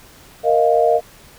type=chord; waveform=sine; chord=Bb suspended fourth; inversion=none; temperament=equal; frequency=466.2 / 622.3 / 698.5 Hz; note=Bb4 / Eb5 / F5; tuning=0 / 0 / 0 cents; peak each=-16 dBFS; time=0.43-1.01 s; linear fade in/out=50 ms; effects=pink hiss -45 dBFS RMS until 1.38 s

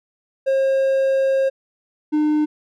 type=tone pair in turn; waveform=triangle; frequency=537 / 302.8 Hz; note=C5 / D#4; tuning=+45 / -47 cents; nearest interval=minor seventh; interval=992 cents; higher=first; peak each=-13 dBFS; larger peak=neither; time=0.46-1.5 / 2.12-2.46 s; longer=first; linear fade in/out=20 ms; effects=none

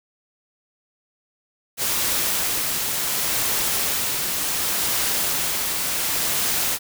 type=noise with tremolo; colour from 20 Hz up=white; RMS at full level=-22 dBFS; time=1.77-6.79 s; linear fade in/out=50 ms; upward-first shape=sine; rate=0.69 Hz; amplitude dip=25%; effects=none

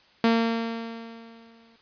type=tone with exponential decay; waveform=sawtooth; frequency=228.9 Hz; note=A#3; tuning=31 cents flat; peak=-13 dBFS; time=0.24-1.76 s; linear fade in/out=2 ms; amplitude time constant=330 ms; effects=white hiss -58 dBFS RMS until 1.81 s + resampled to 11025 Hz

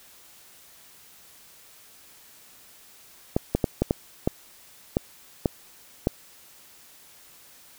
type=clicks; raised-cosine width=2 ms; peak=-7 dBFS; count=9; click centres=3.365 / 3.55 / 3.642 / 3.82 / 3.909 / 4.275 / 4.969 / 5.458 / 6.071 s; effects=white hiss -52 dBFS RMS until 7.78 s

